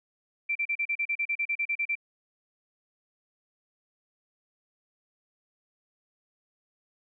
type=tone bursts; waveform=sine; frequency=2349 Hz; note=D7; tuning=in tune; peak=-25 dBFS; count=15; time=0.49-1.954 s; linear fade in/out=10 ms; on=64 ms; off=36 ms; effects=none